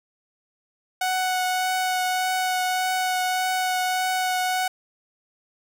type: tone with vibrato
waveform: sawtooth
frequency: 740 Hz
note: F#5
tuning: in tune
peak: -18 dBFS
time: 1.01-4.68 s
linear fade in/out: 5 ms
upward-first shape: triangle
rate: 1.7 Hz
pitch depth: 11 cents each way
effects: none